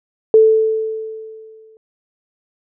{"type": "tone with exponential decay", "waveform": "sine", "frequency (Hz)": 440, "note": "A4", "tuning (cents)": 0, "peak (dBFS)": -4, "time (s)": [0.34, 1.77], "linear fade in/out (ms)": 1, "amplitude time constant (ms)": 310, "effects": []}